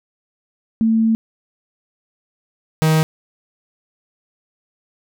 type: tone pair in turn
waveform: sine / 45% pulse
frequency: 223.8 / 157.68 Hz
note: A3 / D#3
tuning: +30 / +23 cents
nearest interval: tritone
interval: 607 cents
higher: first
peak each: -12 dBFS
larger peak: neither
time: 0.81-1.15 / 2.82-3.03 s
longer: first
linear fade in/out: 0 ms
effects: none